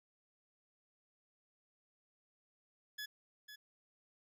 20% pulse tone with echo, 1700 Hz, G#6, 40 cents sharp, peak -37 dBFS, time 2.98-3.06 s, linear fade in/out 10 ms, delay 500 ms, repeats 1, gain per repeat -9 dB, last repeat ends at 3.56 s, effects none

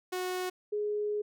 sawtooth / sine tone pair in turn, 366.4 / 417.8 Hz, F#4 / G#4, -17 / +10 cents, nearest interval major second, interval 227 cents, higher second, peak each -28 / -29 dBFS, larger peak first, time 0.12-0.5 / 0.72-1.22 s, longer second, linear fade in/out 10 ms, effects none

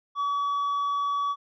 triangle tone with tanh clipping, 1138 Hz, C#6, 45 cents sharp, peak -25 dBFS, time 0.15-1.36 s, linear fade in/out 50 ms, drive 8 dB, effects none

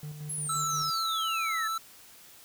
triangle tone with tremolo, 150 Hz, D3, 37 cents sharp, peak -34 dBFS, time 0.03-0.9 s, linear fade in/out 2 ms, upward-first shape square, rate 5.7 Hz, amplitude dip 45%
sine exponential sweep, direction down, 11240 to 1698 Hz, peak -32 dBFS, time 0.29-1.68 s, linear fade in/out 10 ms
square tone with vibrato, 1318.5 Hz, E6, in tune, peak -30 dBFS, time 0.49-1.78 s, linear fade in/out 5 ms, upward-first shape triangle, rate 2.5 Hz, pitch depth 11 cents each way
effects white hiss -53 dBFS RMS until 2.44 s

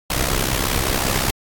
pink noise with amplitude modulation, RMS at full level -17 dBFS, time 0.1-1.31 s, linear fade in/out 5 ms, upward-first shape sine, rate 65.3 Hz, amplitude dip 75%, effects AAC 64 kbps

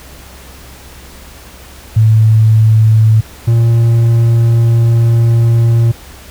sine / triangle tone pair in turn, 110 / 116.1 Hz, A2 / A#2, 0 / -7 cents, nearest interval minor second, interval 93 cents, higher second, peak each -4 dBFS, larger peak neither, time 1.96-3.21 / 3.47-5.92 s, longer second, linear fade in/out 10 ms, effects added 66 Hz sine -36 dBFS peak until 6.3 s + pink hiss -36 dBFS RMS until 6.3 s

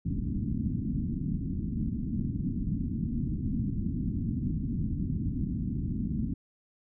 white low-pass noise, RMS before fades -31 dBFS, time 0.05-6.34 s, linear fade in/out 10 ms, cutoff 270 Hz, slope 48 dB/octave, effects none

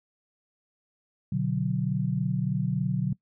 sine chord, B minor, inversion none, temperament equal, 123.47 / 146.83 / 185 Hz, B2 / D3 / F#3, 0 / 0 / 0 cents, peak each -30 / -28 / -28 dBFS, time 1.32-3.13 s, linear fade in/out 5 ms, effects noise-tail reverb RT60 0.1 s tail -21 dB re dry

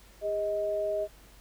sine tone pair together, 404.8 / 627.8 Hz, G#4 / D#5, -44 / +15 cents, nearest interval minor sixth, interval 759 cents, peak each -34 / -28 dBFS, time 0.21-1.08 s, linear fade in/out 50 ms, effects added 49 Hz sine -55 dBFS peak until 1.4 s + pink hiss -57 dBFS RMS until 1.4 s

